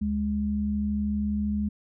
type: tone pair together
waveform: sine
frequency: 73.42 / 207.7 Hz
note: D2 / G#3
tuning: 0 / 0 cents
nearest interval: octave + tritone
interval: 1800 cents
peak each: -31 / -25 dBFS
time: 0.01-1.69 s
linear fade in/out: 10 ms
effects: none